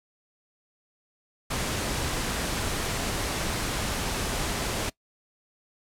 pink noise, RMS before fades -29 dBFS, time 1.5-4.9 s, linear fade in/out 10 ms, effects noise-tail reverb RT60 0.1 s tail -22 dB re dry + low-pass 11000 Hz 12 dB/octave

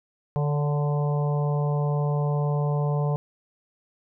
harmonic tone with a mistuned harmonic, 147 Hz, D3, 2 cents sharp, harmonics 1 / 3 / 4 / 5 / 6 / 7, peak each -22 / -32 / -34 / -36 / -38 / -39 dBFS, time 0.36-3.16 s, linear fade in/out 0 ms, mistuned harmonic 4, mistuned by -33 cents, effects none

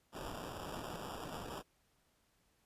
white noise with sample-and-hold, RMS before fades -45 dBFS, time 0.12-1.63 s, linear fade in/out 50 ms, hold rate 2100 Hz, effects pink hiss -75 dBFS RMS until 2.65 s + resampled to 32000 Hz

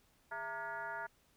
sine tone with frequency modulation, 1174.7 Hz, D6, in tune, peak -39 dBFS, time 0.31-1.07 s, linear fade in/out 10 ms, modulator 255 Hz, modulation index 2.1, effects pink hiss -71 dBFS RMS until 1.36 s

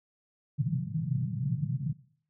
white band-pass noise, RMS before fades -31 dBFS, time 0.58-1.93 s, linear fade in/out 10 ms, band 120 to 160 Hz, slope 48 dB/octave, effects noise-tail reverb RT60 0.6 s tail -20 dB re dry

